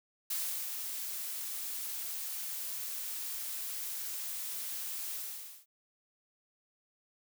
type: noise with ADSR envelope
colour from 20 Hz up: blue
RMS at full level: -34 dBFS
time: 0.3-5.66 s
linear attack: 7 ms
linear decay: 360 ms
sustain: -5 dB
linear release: 500 ms
effects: none